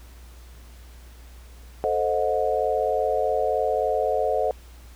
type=chord; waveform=sine; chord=A diminished seventh; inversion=none; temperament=equal with one note detuned; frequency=440 / 523.3 / 622.3 / 726.4 Hz; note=A4 / C5 / Eb5 / Gb5; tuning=0 / 0 / 0 / -32 cents; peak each=-26 dBFS; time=1.84-4.51 s; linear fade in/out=0 ms; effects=added 60 Hz sine -43 dBFS peak until 4.95 s + pink hiss -53 dBFS RMS until 4.95 s